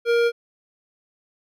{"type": "tone with hard clipping", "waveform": "triangle", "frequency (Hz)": 470, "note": "A#4", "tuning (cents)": 14, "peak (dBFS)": -18, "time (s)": [0.05, 0.32], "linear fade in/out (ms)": 50, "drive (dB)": 18, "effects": []}